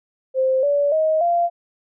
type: tone with pitch steps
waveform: sine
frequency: 523.3 / 574 / 629.5 / 690.5 Hz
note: C5 / D5 / D#5 / F5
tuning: 0 / -40 / +20 / -20 cents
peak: -15 dBFS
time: 0.34-1.5 s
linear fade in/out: 50 ms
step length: 290 ms
effects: none